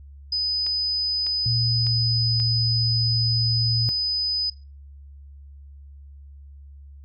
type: tone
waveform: sine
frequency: 5000 Hz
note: D#8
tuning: 8 cents sharp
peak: -21 dBFS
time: 0.32-4.5 s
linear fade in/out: 5 ms
type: clicks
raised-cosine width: 0.2 ms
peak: -22 dBFS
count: 4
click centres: 0.666 / 1.267 / 1.868 / 2.4 s
type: tone with pitch glide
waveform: sine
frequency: 116.54 to 114.54 Hz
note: A#2 to A#2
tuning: 0 to -30 cents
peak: -22 dBFS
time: 1.46-3.89 s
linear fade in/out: 0 ms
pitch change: -30 cents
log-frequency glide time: 1.59-2.29 s
effects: noise-tail reverb RT60 0.3 s tail -19 dB re dry + added 70 Hz sine -41 dBFS peak until 7.04 s